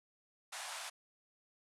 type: band-pass noise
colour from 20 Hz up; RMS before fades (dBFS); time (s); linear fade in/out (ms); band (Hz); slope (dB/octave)
pink; -45; 0.52-0.9; 10; 660 to 11000; 48
effects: none